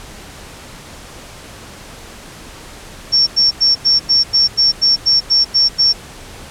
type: tone bursts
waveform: sine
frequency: 5470 Hz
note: F8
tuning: 37 cents flat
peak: -8 dBFS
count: 12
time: 3.12-5.932 s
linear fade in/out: 20 ms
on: 150 ms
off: 92 ms
effects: pink hiss -35 dBFS RMS until 6.5 s + low-pass 10000 Hz 12 dB/octave